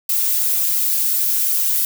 violet noise with flanger, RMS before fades -18 dBFS, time 0.09-1.85 s, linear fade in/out 2 ms, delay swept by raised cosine 1.7 to 2.8 ms, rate 2.9 Hz, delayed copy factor -0.7, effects none

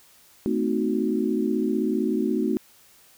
sine chord, A diminished seventh, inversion none, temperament equal with one note detuned, 220 / 256.1 / 311.1 / 370 Hz, A3 / C4 / Eb4 / Gb4, 0 / -37 / 0 / 0 cents, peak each -26 / -27 / -27 / -27 dBFS, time 0.46-2.57 s, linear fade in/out 0 ms, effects white hiss -55 dBFS RMS until 3.17 s

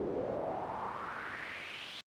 brown noise with band-pass filter sweep, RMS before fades -39 dBFS, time 0-2.01 s, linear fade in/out 2 ms, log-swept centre 390 to 3600 Hz, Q 3.4, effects high-pass 80 Hz 12 dB/octave + Opus 48 kbps

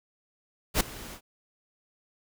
pink noise with ADSR envelope, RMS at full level -21 dBFS, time 0.74-1.21 s, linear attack 65 ms, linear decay 6 ms, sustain -21 dB, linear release 81 ms, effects none

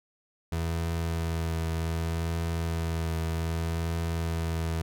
30% pulse tone with vibrato, 82.5 Hz, E2, 2 cents sharp, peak -25 dBFS, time 0.52-4.82 s, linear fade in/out 5 ms, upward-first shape triangle, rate 0.65 Hz, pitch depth 17 cents each way, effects none

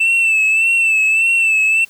sine tone with vibrato, 2653 Hz, E7, 10 cents sharp, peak -8 dBFS, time 0-1.85 s, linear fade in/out 10 ms, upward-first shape sine, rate 1.7 Hz, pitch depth 47 cents each way, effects tanh soft clip ceiling -10 dBFS + white hiss -47 dBFS RMS until 1.89 s

